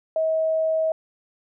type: tone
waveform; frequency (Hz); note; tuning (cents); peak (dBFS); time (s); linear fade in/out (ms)
sine; 639; D#5; +46; -19; 0.16-0.92; 2
effects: none